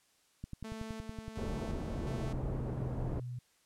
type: click train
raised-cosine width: 5 ms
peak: -29 dBFS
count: 12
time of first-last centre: 0.44-1.468 s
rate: 10.7 Hz
type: tone with tremolo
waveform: sawtooth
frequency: 221 Hz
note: A3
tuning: 8 cents sharp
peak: -38 dBFS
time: 0.64-2.33 s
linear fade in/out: 5 ms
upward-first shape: square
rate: 1.4 Hz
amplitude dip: 40%
type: low-pass noise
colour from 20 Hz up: pink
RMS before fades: -38 dBFS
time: 1.37-3.2 s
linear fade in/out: 5 ms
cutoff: 560 Hz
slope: 12 dB/octave
type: tone with pitch glide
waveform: sine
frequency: 132 to 123.16 Hz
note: C3 to B2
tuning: +16 to -4 cents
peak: -38 dBFS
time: 2.06-3.39 s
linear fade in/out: 5 ms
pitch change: -120 cents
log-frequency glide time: 2.23-3.22 s
effects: white hiss -70 dBFS RMS until 3.65 s + low-pass 10000 Hz 12 dB/octave